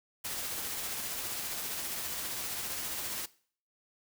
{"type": "noise with tremolo", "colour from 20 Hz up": "white", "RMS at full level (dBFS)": -36, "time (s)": [0.24, 3.26], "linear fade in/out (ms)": 10, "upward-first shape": "sine", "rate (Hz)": 15, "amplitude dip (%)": 25, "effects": ["noise-tail reverb RT60 0.5 s tail -20 dB re dry"]}